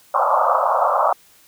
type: band-pass noise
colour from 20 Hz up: white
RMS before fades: -17 dBFS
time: 0.14-1.13 s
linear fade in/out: 5 ms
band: 530 to 1300 Hz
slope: 96 dB/octave
effects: white hiss -52 dBFS RMS until 1.47 s